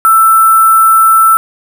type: tone with sample-and-hold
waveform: sine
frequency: 1330 Hz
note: E6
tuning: 15 cents sharp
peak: -3 dBFS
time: 0.05-1.37 s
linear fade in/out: 0 ms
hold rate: 11025 Hz
effects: none